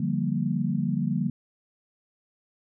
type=chord; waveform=sine; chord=G minor seventh; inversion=second; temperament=equal; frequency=146.83 / 174.61 / 196 / 233.1 Hz; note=D3 / F3 / G3 / Bb3; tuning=0 / 0 / 0 / 0 cents; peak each=-29 dBFS; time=0-1.3 s; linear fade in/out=5 ms; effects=none